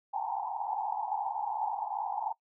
white band-pass noise, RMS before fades -34 dBFS, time 0.13-2.33 s, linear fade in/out 10 ms, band 770 to 910 Hz, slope 96 dB/octave, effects noise-tail reverb RT60 0.1 s tail -21 dB re dry

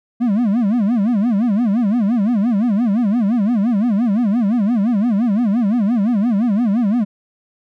triangle tone with vibrato, 220 Hz, A3, in tune, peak -11 dBFS, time 0.2-7.05 s, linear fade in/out 20 ms, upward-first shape sine, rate 5.8 Hz, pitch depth 220 cents each way, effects none

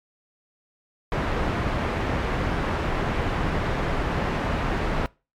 pink low-pass noise, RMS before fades -25 dBFS, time 1.12-5.06 s, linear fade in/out 0 ms, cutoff 1900 Hz, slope 12 dB/octave, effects noise-tail reverb RT60 0.3 s tail -23 dB re dry + MP3 96 kbps

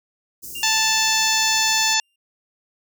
white band-stop noise, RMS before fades -35 dBFS, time 0.42-1.95 s, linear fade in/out 20 ms, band 430 to 5200 Hz, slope 48 dB/octave
45% pulse tone with exponential decay, 2794 Hz, F7, in tune, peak -29 dBFS, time 0.55-2.16 s, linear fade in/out 5 ms, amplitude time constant 350 ms
harmonic tone, 880 Hz, A5, in tune, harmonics 1 / 2 / 3 / 4 / 5 / 6 / 7 / 8, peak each -25 / -25 / -25 / -25 / -25 / -25 / -25 / -25 dBFS, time 0.63-2 s, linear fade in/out 2 ms
effects none

